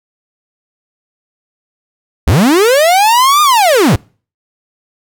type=linear two-way sweep; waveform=45% pulse; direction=up then down; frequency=55 to 1227 to 73.1 Hz; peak=-6 dBFS; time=2.27-3.96 s; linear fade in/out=5 ms; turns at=3.42 s; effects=noise-tail reverb RT60 0.4 s tail -26 dB re dry